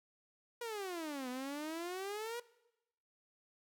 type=exponential two-way sweep; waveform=sawtooth; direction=down then up; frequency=485.6 to 246.9 to 485.6 Hz; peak=-36 dBFS; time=0.61-2.4 s; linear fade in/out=5 ms; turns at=1.29 s; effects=noise-tail reverb RT60 0.9 s tail -20 dB re dry